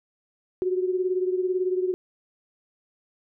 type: beating tone pair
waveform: sine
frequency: 366 / 384 Hz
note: F#4 / G4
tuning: -19 / -36 cents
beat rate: 18 Hz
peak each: -23 / -29 dBFS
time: 0.62-1.94 s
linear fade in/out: 0 ms
effects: none